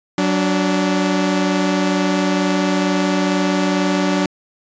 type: tone pair together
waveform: sawtooth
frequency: 186.82 / 291.3 Hz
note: F#3 / D4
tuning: +17 / -14 cents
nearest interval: minor sixth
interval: 769 cents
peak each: -14 dBFS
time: 0.18-4.26 s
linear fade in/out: 2 ms
effects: resampled to 16000 Hz